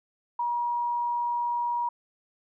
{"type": "tone", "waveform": "sine", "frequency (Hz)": 956, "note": "A#5", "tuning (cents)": 43, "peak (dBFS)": -25, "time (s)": [0.39, 1.89], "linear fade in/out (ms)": 5, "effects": []}